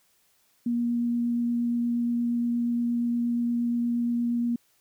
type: tone with vibrato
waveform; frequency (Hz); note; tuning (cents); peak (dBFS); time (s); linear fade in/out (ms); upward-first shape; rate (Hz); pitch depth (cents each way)
sine; 237.7; A#3; +34; -23; 0.66-4.56; 5; triangle; 8.5; 9
effects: white hiss -66 dBFS RMS until 4.8 s